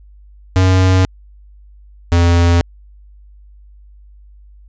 square tone pair in turn, 93.2 / 85.86 Hz, F#2 / F2, +13 / -29 cents, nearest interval minor second, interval 142 cents, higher first, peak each -9 dBFS, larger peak neither, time 0.56-1.05 / 2.12-2.61 s, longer neither, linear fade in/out 0 ms, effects added 50 Hz sine -39 dBFS peak until 4.68 s + resampled to 16000 Hz

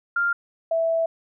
sine tone pair in turn, 1396.9 / 658 Hz, F6 / E5, 0 / -3 cents, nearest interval octave + minor second, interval 1303 cents, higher first, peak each -19 dBFS, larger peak neither, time 0.16-0.33 / 0.71-1.06 s, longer second, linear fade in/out 5 ms, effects none

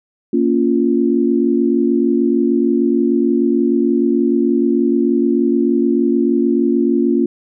sine chord, Bb minor, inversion none, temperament just, 233.1 / 279.7 / 349.6 Hz, Bb3 / Db4 / F4, 0 / +16 / +2 cents, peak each -16 dBFS, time 0.33-7.26 s, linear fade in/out 5 ms, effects none

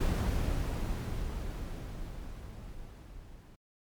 brown noise with level ramp, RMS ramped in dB -27 to -51 dBFS, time 0-3.56 s, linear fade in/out 10 ms, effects MP3 96 kbps

